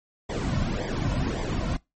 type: noise with flanger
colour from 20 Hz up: brown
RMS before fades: -27 dBFS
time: 0.29-1.77 s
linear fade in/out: 10 ms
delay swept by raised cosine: 0.72 to 2.52 ms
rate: 1.8 Hz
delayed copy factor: -0.75
effects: noise-tail reverb RT60 0.2 s tail -22 dB re dry + MP3 32 kbps